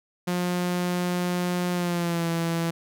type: tone with pitch glide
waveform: sawtooth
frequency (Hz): 178 to 167.04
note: F3 to E3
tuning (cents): +33 to +23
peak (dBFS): -20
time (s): 0.27-2.71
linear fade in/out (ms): 10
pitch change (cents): -110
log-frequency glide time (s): 1.72-2.28
effects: none